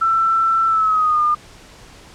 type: tone with pitch glide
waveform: sine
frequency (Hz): 1336 to 1211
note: E6 to D#6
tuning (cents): +23 to -47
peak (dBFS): -13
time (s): 0.01-1.35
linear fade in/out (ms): 10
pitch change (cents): -170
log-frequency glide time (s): 0.67-1.22
effects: pink hiss -43 dBFS RMS until 2.14 s + low-pass 8000 Hz 12 dB/octave